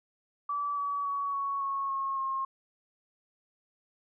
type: tone with pitch steps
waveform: sine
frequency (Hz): 1154 / 1140.1 / 1126.3 / 1112.8 / 1099.3 / 1086.1 / 1073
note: D6 / C#6 / C#6 / C#6 / C#6 / C#6 / C6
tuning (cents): -31 / +48 / +27 / +6 / -15 / -36 / +43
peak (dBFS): -29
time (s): 0.49-2.45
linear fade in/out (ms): 5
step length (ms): 280
effects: none